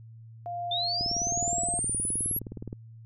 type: tone with tremolo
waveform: sine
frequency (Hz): 698.5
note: F5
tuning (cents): 0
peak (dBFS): -30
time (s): 0.46-1.79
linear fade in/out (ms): 0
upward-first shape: triangle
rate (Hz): 1.2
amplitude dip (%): 55
type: linear sweep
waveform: sine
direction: up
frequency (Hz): 3520 to 11480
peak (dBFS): -27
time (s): 0.71-2.39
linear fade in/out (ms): 5
type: click train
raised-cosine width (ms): 3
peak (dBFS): -24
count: 34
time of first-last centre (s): 1.01-2.729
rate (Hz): 19.2
effects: added 113 Hz sine -45 dBFS peak until 3.05 s